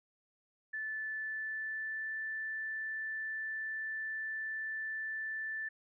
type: tone with pitch glide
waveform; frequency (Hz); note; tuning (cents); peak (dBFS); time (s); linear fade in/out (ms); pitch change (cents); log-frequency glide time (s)
sine; 1749 to 1761.2; A6 to A6; -11 to +1; -36; 0.73-5.69; 10; +12; 1.11-2.16
effects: none